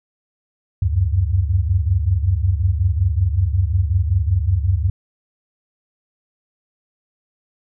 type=tone cluster; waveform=sine; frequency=73 / 92.1 / 97.5 Hz; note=D2 / F#2 / G2; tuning=-10 / -7 / -9 cents; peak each=-19 dBFS; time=0.82-4.9 s; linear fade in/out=5 ms; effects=none